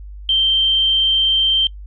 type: tone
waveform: sine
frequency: 3136 Hz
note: G7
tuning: in tune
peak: -12 dBFS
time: 0.29-1.67 s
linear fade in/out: 2 ms
effects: noise-tail reverb RT60 0.1 s tail -23 dB re dry + added 50 Hz sine -31 dBFS peak until 1.86 s